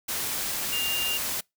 sine tone in noise, 2803 Hz, F7, 6 cents sharp, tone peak -27 dBFS, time 0.72-1.18 s, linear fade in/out 10 ms, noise white, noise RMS -30 dBFS, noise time 0.08-1.41 s, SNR 0 dB, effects noise-tail reverb RT60 0.2 s tail -26 dB re dry

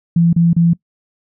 sine tone bursts, 169 Hz, E3, 43 cents sharp, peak -8 dBFS, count 3, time 0.16-0.734 s, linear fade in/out 5 ms, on 170 ms, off 32 ms, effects noise-tail reverb RT60 0.1 s tail -22 dB re dry

